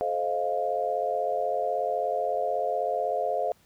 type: chord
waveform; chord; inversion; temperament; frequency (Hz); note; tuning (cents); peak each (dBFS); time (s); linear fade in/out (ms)
sine; F dominant seventh; first; equal with one note detuned; 431.4 / 523.3 / 622.3 / 698.5; A4 / C5 / Eb5 / F5; -34 / 0 / 0 / 0; -33 / -31 / -31 / -28; 0.01-3.52; 0
effects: pink hiss -62 dBFS RMS until 3.65 s